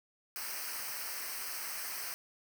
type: noise with comb filter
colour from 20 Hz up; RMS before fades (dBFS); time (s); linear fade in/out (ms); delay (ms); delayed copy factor
white; -40; 0.36-2.14; 0; 0.28; -0.8
effects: none